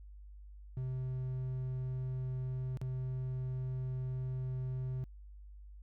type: tone with dropouts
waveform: triangle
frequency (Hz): 128.7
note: C3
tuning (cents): -28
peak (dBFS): -33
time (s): 0.77-5.04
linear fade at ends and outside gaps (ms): 0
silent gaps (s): 2.772-2.815
effects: added 50 Hz sine -49 dBFS peak until 5.82 s